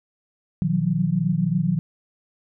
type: tone cluster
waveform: sine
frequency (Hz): 121.8 / 157.2 / 180.5 / 187.9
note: B2 / D#3 / F#3 / F#3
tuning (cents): -24 / +18 / -43 / +27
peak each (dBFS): -29 / -22 / -22 / -31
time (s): 0.62-1.79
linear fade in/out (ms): 0
effects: none